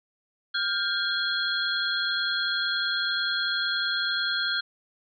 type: tone cluster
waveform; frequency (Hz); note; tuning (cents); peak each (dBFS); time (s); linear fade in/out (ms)
sine; 1410 / 1581 / 3328 / 4193; F6 / G6 / G#7 / C8; +16 / +14 / +3 / +3; -30; 0.54-4.61; 10
effects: none